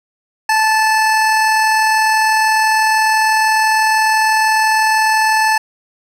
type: tone with amplitude modulation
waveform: 25% pulse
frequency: 874 Hz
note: A5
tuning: 12 cents flat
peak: -6 dBFS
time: 0.49-5.58 s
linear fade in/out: 5 ms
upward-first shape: sine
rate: 40 Hz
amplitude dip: 25%
effects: low-pass 10000 Hz 12 dB/octave + 8-bit